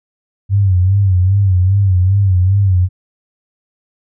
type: tone with vibrato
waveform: sine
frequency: 95.2 Hz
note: F#2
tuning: 50 cents sharp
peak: -8 dBFS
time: 0.49-2.89 s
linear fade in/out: 50 ms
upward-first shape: sine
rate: 2.5 Hz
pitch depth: 100 cents each way
effects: none